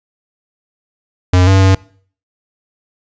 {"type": "tone with pitch steps", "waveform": "square", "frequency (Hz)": [90.9, 96, 95.4], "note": ["F#2", "G2", "G2"], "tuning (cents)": [-30, -36, -47], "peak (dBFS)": -7, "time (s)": [1.33, 1.75], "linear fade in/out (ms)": 5, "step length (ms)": 140, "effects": ["noise-tail reverb RT60 0.5 s tail -23 dB re dry", "resampled to 16000 Hz"]}